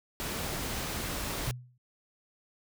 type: noise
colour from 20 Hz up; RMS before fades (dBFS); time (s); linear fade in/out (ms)
pink; -35; 0.2-1.51; 0
type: tone with exponential decay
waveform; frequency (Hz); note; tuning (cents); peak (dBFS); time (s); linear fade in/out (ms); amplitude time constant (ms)
sine; 123.9; B2; +6; -28; 1.47-1.78; 5; 67
effects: none